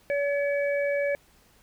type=harmonic tone; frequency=569 Hz; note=C#5; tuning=45 cents sharp; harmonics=1 / 3 / 4; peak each=-24 / -34 / -34 dBFS; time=0.1-1.15 s; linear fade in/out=0 ms; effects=pink hiss -60 dBFS RMS until 1.62 s